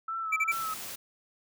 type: tone with vibrato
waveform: sine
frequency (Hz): 1311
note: E6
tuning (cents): -10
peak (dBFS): -31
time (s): 0.08-0.74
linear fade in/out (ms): 5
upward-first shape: sine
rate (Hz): 2.7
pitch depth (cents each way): 41
type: tone bursts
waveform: triangle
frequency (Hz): 2330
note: D7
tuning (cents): -14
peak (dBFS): -22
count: 3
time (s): 0.32-0.521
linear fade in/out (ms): 10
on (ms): 45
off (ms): 33
type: noise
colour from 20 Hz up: white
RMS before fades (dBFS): -40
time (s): 0.51-0.96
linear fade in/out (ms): 10
effects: none